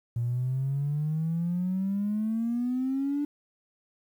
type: exponential sweep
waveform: triangle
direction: up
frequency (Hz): 116.54 to 293.7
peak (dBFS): -22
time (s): 0.16-3.25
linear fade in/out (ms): 5
effects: tanh soft clip ceiling -23 dBFS + 10-bit